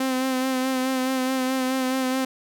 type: tone with vibrato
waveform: sawtooth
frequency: 260 Hz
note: C4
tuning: 11 cents flat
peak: -18 dBFS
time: 0-2.25 s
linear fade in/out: 5 ms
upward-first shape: sine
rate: 4.7 Hz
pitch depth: 28 cents each way
effects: none